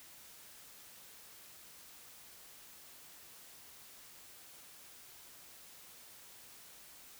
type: silence
effects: white hiss -56 dBFS RMS until 7.19 s